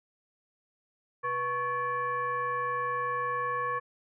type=tone with frequency modulation; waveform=sine; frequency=1108.7 Hz; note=C#6; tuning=in tune; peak=-28 dBFS; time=1.23-3.8 s; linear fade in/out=20 ms; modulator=618 Hz; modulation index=0.86; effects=none